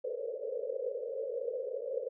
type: band-pass noise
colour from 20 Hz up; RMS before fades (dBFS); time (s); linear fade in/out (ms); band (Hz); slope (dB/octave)
pink; -37; 0.04-2.09; 10; 450 to 550; 96
effects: none